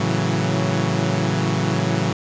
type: chord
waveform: sawtooth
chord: F# minor seventh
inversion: first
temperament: equal with one note detuned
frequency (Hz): 111.34 / 138.59 / 164.81 / 185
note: A2 / C#3 / E3 / F#3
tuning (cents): +21 / 0 / 0 / 0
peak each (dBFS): -20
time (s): 0-2.13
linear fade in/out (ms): 5
effects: resampled to 16000 Hz + 7-bit